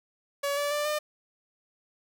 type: tone with pitch steps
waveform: sawtooth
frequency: 566 / 577.9 / 590 / 602.4 Hz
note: C#5 / D5 / D5 / D5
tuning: +36 / -28 / +8 / +44 cents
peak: -23 dBFS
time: 0.43-0.99 s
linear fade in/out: 10 ms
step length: 140 ms
effects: 9-bit